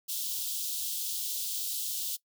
white high-pass noise, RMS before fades -34 dBFS, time 0.08-2.17 s, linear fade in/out 20 ms, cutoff 3100 Hz, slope 48 dB/octave, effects noise-tail reverb RT60 0.1 s tail -20 dB re dry

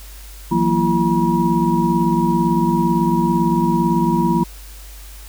sine tone cluster, 165.8 / 183.7 / 233.2 / 336.8 / 960 Hz, E3 / F#3 / A#3 / E4 / B5, +10 / -12 / +1 / +37 / -49 cents, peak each -20 dBFS, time 0.51-4.44 s, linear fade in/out 10 ms, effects added 50 Hz sine -35 dBFS peak until 5.28 s + white hiss -42 dBFS RMS until 5.28 s

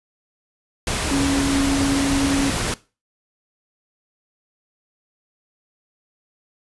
sine tone in noise, 276.6 Hz, C#4, 4 cents flat, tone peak -18 dBFS, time 1.11-2.5 s, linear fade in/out 2 ms, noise pink, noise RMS -23 dBFS, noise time 0.87-2.74 s, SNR +2 dB, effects noise-tail reverb RT60 0.3 s tail -19 dB re dry + resampled to 24000 Hz

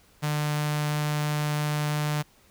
sawtooth tone with notch filter, 149.5 Hz, D3, 31 cents sharp, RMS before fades -27 dBFS, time 0.22-2.23 s, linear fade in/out 20 ms, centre 360 Hz, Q 1, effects pink hiss -59 dBFS RMS until 2.5 s

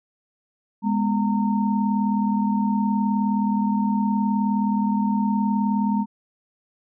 sine tone cluster, 207 / 246.2 / 918 Hz, G#3 / B3 / A#5, -5 / -5 / -27 cents, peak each -20 / -26 / -27 dBFS, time 0.82-6.06 s, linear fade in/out 50 ms, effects none

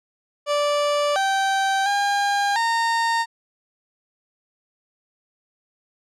30% pulse tone with pitch steps, 584 / 778 / 807 / 920 Hz, D5 / G5 / G#5 / A#5, -10 / -13 / -50 / -23 cents, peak -16 dBFS, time 0.46-3.26 s, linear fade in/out 50 ms, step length 700 ms, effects low-pass 7000 Hz 12 dB/octave

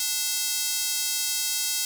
square tone with high-pass filter, 293.7 Hz, D4, in tune, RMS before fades -27 dBFS, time 0-1.85 s, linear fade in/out 2 ms, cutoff 5300 Hz, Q 0.98, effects none

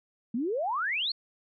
sine exponential sweep, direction up, 217.1 to 4492 Hz, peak -27 dBFS, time 0.34-1.12 s, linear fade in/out 5 ms, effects none

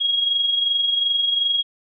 sine tone with amplitude modulation, 3291 Hz, G#7, 16 cents flat, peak -15 dBFS, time 0-1.63 s, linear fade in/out 20 ms, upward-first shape sine, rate 22.7 Hz, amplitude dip 50%, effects none

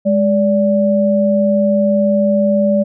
sine tone pair together, 206.1 / 580.1 Hz, G#3 / D5, -13 / -21 cents, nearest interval octave + tritone, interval 1792 cents, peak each -13 dBFS, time 0.05-2.84 s, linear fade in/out 20 ms, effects none

